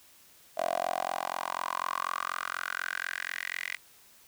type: tone with high-pass filter sweep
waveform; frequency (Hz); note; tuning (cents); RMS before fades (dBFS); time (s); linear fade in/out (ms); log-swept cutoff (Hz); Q
10% pulse; 44.09; F1; +17; -34; 0.57-3.77; 10; 650 to 2100; 5.9
effects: white hiss -58 dBFS RMS until 4.27 s